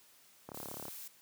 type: click train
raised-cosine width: 1 ms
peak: -30 dBFS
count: 15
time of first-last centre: 0.49-0.882 s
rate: 35.7 Hz
type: noise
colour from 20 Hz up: blue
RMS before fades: -47 dBFS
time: 0.54-1.08 s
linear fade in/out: 5 ms
effects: white hiss -63 dBFS RMS until 1.21 s + high-pass 100 Hz 12 dB/octave

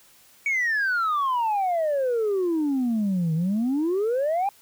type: exponential two-way sweep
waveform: sine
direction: down then up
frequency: 2273 to 155.56 to 822 Hz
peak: -19 dBFS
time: 0.46-4.49 s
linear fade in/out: 2 ms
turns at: 3.34 s
effects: tanh soft clip ceiling -19 dBFS + white hiss -55 dBFS RMS until 4.61 s

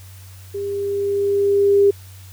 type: tone with level ramp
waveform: sine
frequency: 400.9 Hz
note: G4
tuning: 39 cents sharp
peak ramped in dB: -23 to -9 dBFS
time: 0.54-1.91 s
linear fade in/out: 10 ms
effects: added 94 Hz sine -38 dBFS peak until 2.32 s + white hiss -47 dBFS RMS until 2.32 s

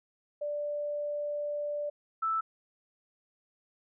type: tone pair in turn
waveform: sine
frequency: 587.3 / 1318.4 Hz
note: D5 / E6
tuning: 0 / 0 cents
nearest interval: octave + major second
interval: 1400 cents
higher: second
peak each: -31 / -27 dBFS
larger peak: second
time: 0.41-1.9 / 2.22-2.41 s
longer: first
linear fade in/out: 10 ms
effects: none

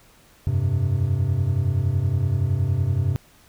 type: chord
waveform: triangle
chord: F suspended second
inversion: none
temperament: equal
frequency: 87.31 / 98 / 130.81 Hz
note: F2 / G2 / C3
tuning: 0 / 0 / 0 cents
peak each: -24 / -20 / -21 dBFS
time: 0.47-3.16 s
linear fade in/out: 0 ms
effects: pink hiss -54 dBFS RMS until 3.48 s

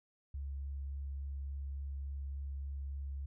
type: tone with vibrato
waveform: sine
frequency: 69.3 Hz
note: C#2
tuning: in tune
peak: -38 dBFS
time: 0.34-3.26 s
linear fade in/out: 5 ms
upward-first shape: triangle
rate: 3.5 Hz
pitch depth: 11 cents each way
effects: none

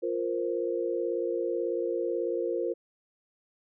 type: chord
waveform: sine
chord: F suspended fourth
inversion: none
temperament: just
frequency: 349.2 / 465.6 / 523.8 Hz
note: F4 / Bb4 / C5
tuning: 0 / -2 / +2 cents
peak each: -31 / -31 / -33 dBFS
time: 0.02-2.74 s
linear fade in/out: 20 ms
effects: none

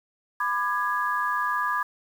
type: chord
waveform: sine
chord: G# diminished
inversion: first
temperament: just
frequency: 996.7 / 1196.1 / 1661.2 Hz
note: B5 / D6 / G#6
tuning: +16 / +31 / 0 cents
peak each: -28 / -27 / -28 dBFS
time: 0.4-1.83 s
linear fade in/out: 5 ms
effects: 8-bit

